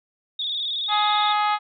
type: tone with vibrato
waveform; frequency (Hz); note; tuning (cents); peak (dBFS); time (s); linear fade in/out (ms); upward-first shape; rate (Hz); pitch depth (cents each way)
sine; 3580; A7; +29; -24; 0.39-1.33; 5; square; 19; 61
type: harmonic tone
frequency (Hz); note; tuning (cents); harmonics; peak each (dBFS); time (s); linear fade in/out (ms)
419.1; G#4; +16; 2 / 3 / 4 / 5 / 6 / 7 / 8 / 9 / 10; -21 / -23 / -34 / -32 / -36 / -40 / -35 / -39 / -42; 0.88-1.59; 50
effects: none